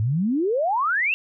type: exponential sweep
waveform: sine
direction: up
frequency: 100.8 to 2794 Hz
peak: -19 dBFS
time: 0-1.14 s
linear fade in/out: 0 ms
effects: none